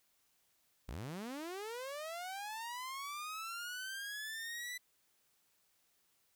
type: linear sweep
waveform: sawtooth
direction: up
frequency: 43 to 1996 Hz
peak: -38 dBFS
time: 0.88-4.78 s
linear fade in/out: 10 ms
effects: white hiss -75 dBFS RMS until 6.35 s